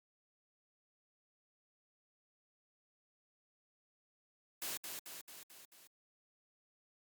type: noise with echo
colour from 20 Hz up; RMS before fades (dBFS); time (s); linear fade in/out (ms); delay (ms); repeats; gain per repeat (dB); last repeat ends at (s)
white; -41; 4.62-4.77; 0; 220; 5; -4; 5.87
effects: high-pass 150 Hz 12 dB/octave + Opus 48 kbps